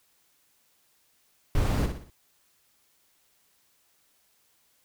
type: noise with echo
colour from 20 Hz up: brown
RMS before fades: -24 dBFS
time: 1.55-1.86 s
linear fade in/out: 2 ms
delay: 60 ms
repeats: 4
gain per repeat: -7 dB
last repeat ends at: 2.1 s
effects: white hiss -67 dBFS RMS until 4.84 s